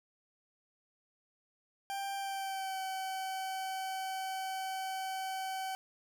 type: tone with pitch glide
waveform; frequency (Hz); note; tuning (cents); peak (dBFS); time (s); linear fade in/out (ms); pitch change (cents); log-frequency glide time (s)
40% pulse; 789 to 762.1; G5 to G5; +11 to -49; -35; 1.9-5.75; 0; -60; 2.15-2.82
effects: 12-bit